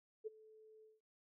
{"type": "tone with ADSR envelope", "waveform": "sine", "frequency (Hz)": 435.6, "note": "A4", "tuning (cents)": -17, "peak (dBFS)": -39, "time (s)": [0.24, 1.01], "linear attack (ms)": 28, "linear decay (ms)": 18, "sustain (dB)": -21, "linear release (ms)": 180, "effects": []}